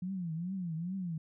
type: tone with vibrato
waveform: sine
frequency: 175.3 Hz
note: F3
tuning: 7 cents sharp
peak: -34 dBFS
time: 0.02-1.18 s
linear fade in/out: 5 ms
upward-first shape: triangle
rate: 2.4 Hz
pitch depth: 200 cents each way
effects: none